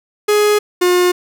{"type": "tone pair in turn", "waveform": "45% pulse", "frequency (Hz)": [418.1, 358.4], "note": ["G#4", "F4"], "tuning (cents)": [12, 45], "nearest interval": "minor third", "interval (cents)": 267, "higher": "first", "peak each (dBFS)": -10, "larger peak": "neither", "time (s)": [[0.28, 0.59], [0.81, 1.12]], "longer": "neither", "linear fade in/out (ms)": 10, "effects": []}